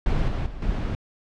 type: noise with level steps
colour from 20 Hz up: brown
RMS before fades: -21 / -25 / -35 / -25 dBFS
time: 0.06-0.95 s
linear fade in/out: 2 ms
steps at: 0.28 / 0.46 / 0.62 s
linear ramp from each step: 2 ms
effects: low-pass 4000 Hz 12 dB/octave